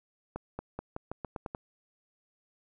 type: accelerating click train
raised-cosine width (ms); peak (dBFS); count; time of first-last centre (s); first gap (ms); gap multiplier
1; -22; 9; 0.36-1.549; 230; 0.87
effects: none